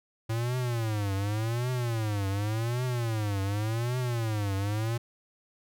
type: tone with vibrato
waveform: square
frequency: 111.1 Hz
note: A2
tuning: 17 cents sharp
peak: -28 dBFS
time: 0.29-4.98 s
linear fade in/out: 10 ms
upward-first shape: triangle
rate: 0.88 Hz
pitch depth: 250 cents each way
effects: none